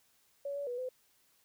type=tone with pitch steps; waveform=sine; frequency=563 / 569 / 488.2 / 509 Hz; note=C#5 / C#5 / B4 / C5; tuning=+27 / +45 / -20 / -48 cents; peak=-35 dBFS; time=0.45-0.89 s; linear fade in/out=5 ms; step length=110 ms; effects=white hiss -70 dBFS RMS until 1.44 s